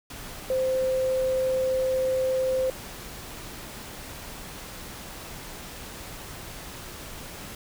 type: tone in noise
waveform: sine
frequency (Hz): 520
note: C5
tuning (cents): -11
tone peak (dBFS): -22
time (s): 0.5-2.7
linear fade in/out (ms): 2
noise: pink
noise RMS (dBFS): -40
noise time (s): 0.1-7.55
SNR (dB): +15
effects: none